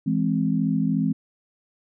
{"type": "chord", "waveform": "sine", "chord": "E augmented", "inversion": "none", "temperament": "equal", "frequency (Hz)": [164.81, 207.7, 261.6], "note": ["E3", "G#3", "B#3"], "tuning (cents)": [0, 0, 0], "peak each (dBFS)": -24, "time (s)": [0.06, 1.13], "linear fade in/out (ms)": 10, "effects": []}